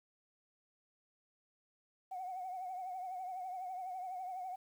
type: tone with vibrato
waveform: sine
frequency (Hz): 740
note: F#5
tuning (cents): 0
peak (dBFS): -39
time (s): 2.11-4.56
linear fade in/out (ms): 10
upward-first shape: triangle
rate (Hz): 12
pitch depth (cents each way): 76
effects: tanh soft clip ceiling -35 dBFS + 11-bit